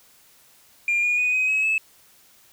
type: tone with pitch steps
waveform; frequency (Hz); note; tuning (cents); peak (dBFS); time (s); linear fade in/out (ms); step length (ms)
sine; 2400 / 2439 / 2479 / 2519 / 2560 / 2602; D7 / D#7 / D#7 / D#7 / D#7 / E7; +37 / -35 / -7 / +21 / +49 / -23; -17; 0.88-1.78; 2; 150
effects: tanh soft clip ceiling -16 dBFS + white hiss -55 dBFS RMS until 2.52 s